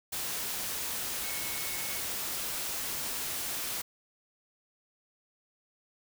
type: tone in noise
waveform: sine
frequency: 2198 Hz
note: C#7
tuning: 15 cents flat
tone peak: -44 dBFS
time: 1.23-2 s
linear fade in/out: 10 ms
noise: white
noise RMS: -35 dBFS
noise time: 0.12-3.82 s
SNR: -12 dB
effects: none